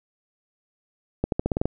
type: accelerating click train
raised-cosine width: 2 ms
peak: -9 dBFS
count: 8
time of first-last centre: 1.24-1.656 s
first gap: 82 ms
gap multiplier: 0.89
effects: none